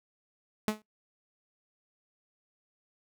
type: tone with exponential decay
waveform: sawtooth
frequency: 214.3 Hz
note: A3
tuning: 45 cents flat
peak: -19 dBFS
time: 0.68-0.82 s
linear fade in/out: 0 ms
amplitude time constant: 29 ms
effects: noise-tail reverb RT60 0.1 s tail -17 dB re dry

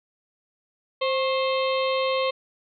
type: harmonic tone with a mistuned harmonic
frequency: 525 Hz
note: C5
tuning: 6 cents sharp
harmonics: 1 / 2 / 4 / 5 / 6 / 7 / 8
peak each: -23 / -28 / -34 / -34 / -35 / -37 / -37 dBFS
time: 1.01-2.31 s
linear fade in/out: 10 ms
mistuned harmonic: 2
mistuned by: +58 cents
effects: none

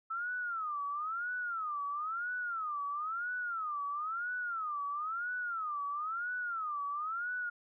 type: tone with vibrato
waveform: sine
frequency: 1301 Hz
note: E6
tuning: 23 cents flat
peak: -34 dBFS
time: 0.1-7.5 s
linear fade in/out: 10 ms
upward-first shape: sine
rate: 1 Hz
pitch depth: 230 cents each way
effects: none

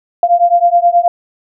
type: beating tone pair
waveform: sine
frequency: 690 / 699.4 Hz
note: F5 / F5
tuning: -21 / +2 cents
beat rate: 9.4 Hz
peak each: -10 dBFS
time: 0.23-1.08 s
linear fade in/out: 2 ms
effects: none

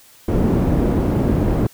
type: low-pass noise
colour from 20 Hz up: white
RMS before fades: -17 dBFS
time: 0.28-1.67 s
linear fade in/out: 5 ms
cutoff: 280 Hz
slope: 12 dB/octave
effects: white hiss -48 dBFS RMS until 1.73 s

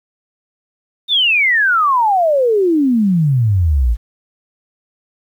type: exponential sweep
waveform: sine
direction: down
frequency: 3700 to 52.5 Hz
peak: -10 dBFS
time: 1.08-3.97 s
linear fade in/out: 50 ms
effects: 8-bit

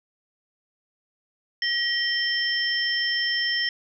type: tone cluster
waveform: sine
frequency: 1907 / 3132 / 5320 Hz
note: A#6 / G7 / E8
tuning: +39 / -2 / +15 cents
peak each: -25 / -28 / -27 dBFS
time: 1.62-3.69 s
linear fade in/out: 2 ms
effects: none

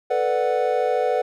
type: chord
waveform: triangle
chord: B minor seventh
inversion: third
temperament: equal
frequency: 440 / 493.9 / 587.3 / 740 Hz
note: A4 / B4 / D5 / F#5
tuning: 0 / 0 / 0 / 0 cents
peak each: -24 / -20 / -24 / -22 dBFS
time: 0.1-1.22 s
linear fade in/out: 10 ms
effects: none

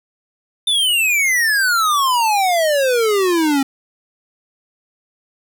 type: exponential sweep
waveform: square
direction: down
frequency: 3600 to 266.9 Hz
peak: -14 dBFS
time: 0.67-3.63 s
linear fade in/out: 5 ms
effects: none

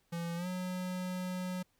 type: tone with pitch glide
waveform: square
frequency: 169.6 to 182.83 Hz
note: E3 to F#3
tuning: +50 to -20 cents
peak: -36 dBFS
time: 0.12-1.63 s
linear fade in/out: 10 ms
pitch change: +130 cents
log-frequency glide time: 0.36-0.47 s
effects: pink hiss -74 dBFS RMS until 1.79 s

